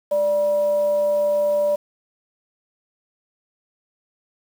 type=tone with frequency modulation; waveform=sine; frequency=587.3 Hz; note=D5; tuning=in tune; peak=-16 dBFS; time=0.11-1.76 s; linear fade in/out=10 ms; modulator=378 Hz; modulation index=0.26; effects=high-pass 300 Hz 12 dB/octave + 7-bit